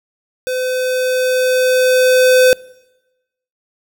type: tone with level ramp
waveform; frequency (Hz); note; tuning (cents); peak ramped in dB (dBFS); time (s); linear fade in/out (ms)
square; 509; C5; -48; -18 to -7; 0.47-2.53; 0
effects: noise-tail reverb RT60 1.0 s tail -24 dB re dry